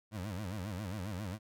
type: tone with vibrato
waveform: 25% pulse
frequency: 98 Hz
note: G2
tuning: in tune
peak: -34 dBFS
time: 0.11-1.39 s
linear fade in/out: 50 ms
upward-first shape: sine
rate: 7.4 Hz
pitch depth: 200 cents each way
effects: none